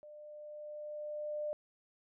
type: tone with level ramp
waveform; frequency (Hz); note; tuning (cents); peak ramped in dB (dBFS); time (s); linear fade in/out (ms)
sine; 599; D5; +34; -50 to -34; 0.03-1.53; 0
effects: none